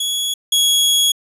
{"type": "tone pair in turn", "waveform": "sawtooth", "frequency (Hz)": [3359, 3336], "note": ["G#7", "G#7"], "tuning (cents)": [19, 7], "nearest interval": "unison", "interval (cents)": 12, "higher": "first", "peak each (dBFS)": [-15, -9], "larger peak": "second", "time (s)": [[0, 0.34], [0.52, 1.12]], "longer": "second", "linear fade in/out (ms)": 5, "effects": ["resampled to 32000 Hz"]}